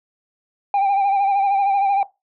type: tone with vibrato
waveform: sine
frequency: 793 Hz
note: G5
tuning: 20 cents sharp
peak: -12 dBFS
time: 0.74-2.03 s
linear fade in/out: 2 ms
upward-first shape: sine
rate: 13 Hz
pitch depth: 44 cents each way
effects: noise-tail reverb RT60 0.2 s tail -18 dB re dry + tanh soft clip ceiling -14 dBFS